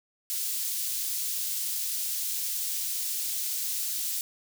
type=high-pass noise; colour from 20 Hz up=white; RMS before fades=-31 dBFS; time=0.3-4.21 s; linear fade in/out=0 ms; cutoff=4300 Hz; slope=12 dB/octave; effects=none